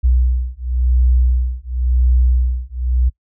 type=beating tone pair; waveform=sine; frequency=61.6 / 62.54 Hz; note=B1 / B1; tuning=-4 / +22 cents; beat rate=0.94 Hz; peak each=-15 dBFS; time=0.03-3.1 s; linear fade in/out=20 ms; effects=noise-tail reverb RT60 0.1 s tail -24 dB re dry